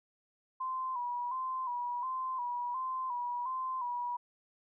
sine tone with vibrato, 1003 Hz, B5, 26 cents sharp, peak -33 dBFS, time 0.6-4.17 s, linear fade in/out 10 ms, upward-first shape square, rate 1.4 Hz, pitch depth 58 cents each way, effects none

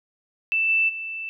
sine tone with level steps, 2653 Hz, E7, 10 cents sharp, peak -19 / -17 / -29 dBFS, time 0.52-1.29 s, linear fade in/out 0 ms, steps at 0.68 / 0.88 s, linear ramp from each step 20 ms, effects none

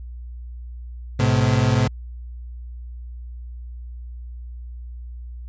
35% pulse tone pair together, 107.3 / 127.6 Hz, A2 / C3, -43 / -43 cents, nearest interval minor third, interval 300 cents, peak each -17 dBFS, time 1.19-1.88 s, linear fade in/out 10 ms, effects added 60 Hz sine -32 dBFS peak until 5.48 s + resampled to 16000 Hz

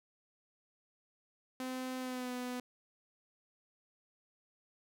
sawtooth tone with pitch glide, 257 to 248.8 Hz, C4 to B3, -31 to +13 cents, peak -34 dBFS, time 1.6-2.6 s, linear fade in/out 2 ms, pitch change -56 cents, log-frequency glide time 1.99-2.32 s, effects none

